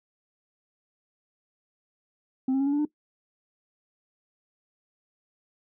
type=tone with pitch steps; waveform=sine; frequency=261.6 / 268.6 / 275.9 / 283.3 / 290.9 / 298.8 Hz; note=C4 / C4 / C#4 / C#4 / D4 / D4; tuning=0 / +46 / -8 / +38 / -16 / +30 cents; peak=-19 dBFS; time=2.48-2.852 s; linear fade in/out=5 ms; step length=62 ms; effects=noise-tail reverb RT60 0.1 s tail -19 dB re dry + tanh soft clip ceiling -21 dBFS

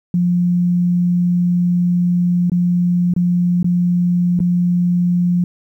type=tone with dropouts; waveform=sine; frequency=176.4 Hz; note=F3; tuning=18 cents sharp; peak=-12 dBFS; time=0.14-5.44 s; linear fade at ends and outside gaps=2 ms; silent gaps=2.498-2.518 / 3.138-3.163 / 3.629-3.644 / 4.392-4.402 s; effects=9-bit

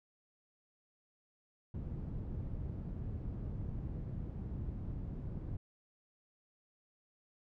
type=low-pass noise; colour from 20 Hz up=white; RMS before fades=-41 dBFS; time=1.74-5.57 s; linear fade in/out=5 ms; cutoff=120 Hz; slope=12 dB/octave; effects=none

